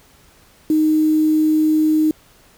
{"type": "tone with quantisation", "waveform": "sine", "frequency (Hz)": 310, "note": "D#4", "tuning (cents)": -6, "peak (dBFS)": -12, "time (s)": [0.7, 2.11], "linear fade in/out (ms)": 2, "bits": 6, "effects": ["pink hiss -51 dBFS RMS until 2.57 s"]}